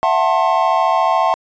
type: chord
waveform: triangle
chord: F# half-diminished seventh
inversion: third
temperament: just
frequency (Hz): 666 / 740 / 888 / 1065.6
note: E5 / F#5 / A5 / C6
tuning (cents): +18 / 0 / +16 / +31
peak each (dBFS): -16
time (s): 0.03-1.34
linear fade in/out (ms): 0
effects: resampled to 16000 Hz

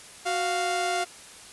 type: tone pair together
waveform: sawtooth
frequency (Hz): 369.3 / 698.5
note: F#4 / F5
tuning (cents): -3 / 0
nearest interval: major seventh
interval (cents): 1103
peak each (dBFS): -27 / -22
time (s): 0.25-1.05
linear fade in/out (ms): 20
effects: white hiss -46 dBFS RMS until 1.52 s + resampled to 24000 Hz

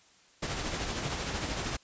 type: noise with tremolo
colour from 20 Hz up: pink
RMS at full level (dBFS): -32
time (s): 0.42-1.77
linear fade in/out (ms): 10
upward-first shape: triangle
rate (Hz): 13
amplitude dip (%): 45
effects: white hiss -61 dBFS RMS until 1.83 s + resampled to 16000 Hz

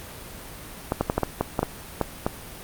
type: clicks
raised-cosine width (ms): 1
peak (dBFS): -7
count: 10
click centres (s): 0.921 / 1.01 / 1.099 / 1.18 / 1.233 / 1.41 / 1.592 / 1.63 / 2.013 / 2.265
effects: pink hiss -40 dBFS RMS until 2.63 s + Opus 32 kbps

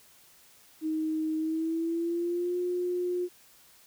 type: tone with pitch glide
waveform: sine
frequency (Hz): 314.4 to 357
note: D#4 to F4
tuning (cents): +18 to +38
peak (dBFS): -27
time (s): 0.81-3.29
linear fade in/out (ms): 50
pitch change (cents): +220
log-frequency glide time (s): 1.37-2.57
effects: white hiss -58 dBFS RMS until 3.86 s

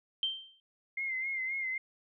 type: tone with exponential decay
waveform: sine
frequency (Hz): 3136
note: G7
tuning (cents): 0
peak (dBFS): -26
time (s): 0.23-0.6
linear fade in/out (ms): 1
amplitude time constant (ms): 79
type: tone with vibrato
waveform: sine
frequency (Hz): 2104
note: C7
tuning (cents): +9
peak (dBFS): -32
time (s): 0.97-1.78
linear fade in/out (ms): 5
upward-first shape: sine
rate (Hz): 3.8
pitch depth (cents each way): 52
effects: none

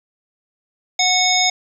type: harmonic tone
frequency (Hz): 734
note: F#5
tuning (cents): -14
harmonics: 1 / 3 / 5 / 7 / 9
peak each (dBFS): -20 / -20 / -20 / -20 / -20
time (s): 0.99-1.5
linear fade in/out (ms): 5
effects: 8-bit

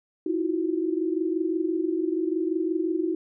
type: tone cluster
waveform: sine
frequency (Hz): 320.1 / 340.9 / 366.1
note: D#4 / F4 / F#4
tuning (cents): +49 / -42 / -18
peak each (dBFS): -26 / -30 / -28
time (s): 0.26-3.15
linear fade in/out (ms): 5
effects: none

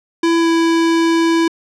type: tone with pitch glide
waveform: square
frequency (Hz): 333.8 to 331.1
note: E4 to E4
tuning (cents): +22 to +8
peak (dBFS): -12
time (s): 0.23-1.48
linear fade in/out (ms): 5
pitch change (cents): -14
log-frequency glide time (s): 0.39-0.48
effects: low-pass 6000 Hz 12 dB/octave

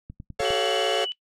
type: click train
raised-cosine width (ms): 5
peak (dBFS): -26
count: 5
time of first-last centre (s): 0.1-0.506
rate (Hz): 9.86
type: chord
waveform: 45% pulse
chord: A augmented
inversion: none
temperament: equal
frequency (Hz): 440 / 554.4 / 698.5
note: A4 / C#5 / E#5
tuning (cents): 0 / 0 / 0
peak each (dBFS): -27 / -27 / -29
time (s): 0.39-1.05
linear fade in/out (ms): 10
type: tone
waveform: sawtooth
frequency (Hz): 382.7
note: G4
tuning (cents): -42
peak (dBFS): -25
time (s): 0.41-1.06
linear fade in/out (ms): 20
type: tone with vibrato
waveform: sine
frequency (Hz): 2960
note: F#7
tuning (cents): 0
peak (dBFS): -28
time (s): 0.45-1.12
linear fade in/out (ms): 0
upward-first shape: triangle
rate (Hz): 17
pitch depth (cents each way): 20
effects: noise-tail reverb RT60 0.1 s tail -19 dB re dry + low-pass 8000 Hz 12 dB/octave

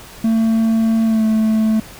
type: tone with pitch glide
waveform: triangle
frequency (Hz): 224.3 to 219.1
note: A3 to A3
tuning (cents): +34 to -7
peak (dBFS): -10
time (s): 0.24-1.8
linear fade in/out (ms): 5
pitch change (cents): -41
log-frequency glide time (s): 1.04-1.24
effects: pink hiss -38 dBFS RMS until 1.99 s

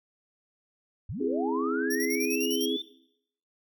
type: linear sweep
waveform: sine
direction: up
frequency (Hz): 67.2 to 3574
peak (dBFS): -32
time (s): 1.09-2.82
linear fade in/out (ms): 5
type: chord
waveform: sine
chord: C augmented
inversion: none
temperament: equal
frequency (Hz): 261.6 / 329.6 / 415.3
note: C4 / E4 / G#4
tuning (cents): 0 / 0 / 0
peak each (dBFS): -30 / -32 / -30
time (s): 1.2-2.77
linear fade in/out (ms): 10
type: tone with tremolo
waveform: 20% pulse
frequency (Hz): 5640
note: F8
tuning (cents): +16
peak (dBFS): -26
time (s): 1.9-2.66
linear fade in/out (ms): 10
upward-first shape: square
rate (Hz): 9.9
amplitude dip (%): 75
effects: noise-tail reverb RT60 0.7 s tail -17 dB re dry

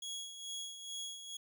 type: tone with tremolo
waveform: 25% pulse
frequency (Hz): 3329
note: G#7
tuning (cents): +3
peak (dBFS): -36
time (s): 0.02-1.37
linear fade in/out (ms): 5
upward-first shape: sine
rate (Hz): 2.3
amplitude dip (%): 60
effects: none

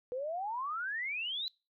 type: exponential sweep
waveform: sine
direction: up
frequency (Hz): 483.5 to 4069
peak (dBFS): -34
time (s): 0.12-1.48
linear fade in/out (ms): 0
effects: noise-tail reverb RT60 0.3 s tail -25 dB re dry

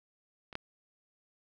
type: clicks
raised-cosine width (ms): 0.3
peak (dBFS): -30 / -19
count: 2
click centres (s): 0.528 / 0.554
effects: none

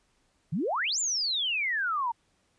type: exponential two-way sweep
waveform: sine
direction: up then down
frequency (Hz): 138.59 to 7459 to 898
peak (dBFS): -26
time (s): 0.52-2.12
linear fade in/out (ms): 10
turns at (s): 0.99
effects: pink hiss -70 dBFS RMS until 2.58 s + resampled to 22050 Hz

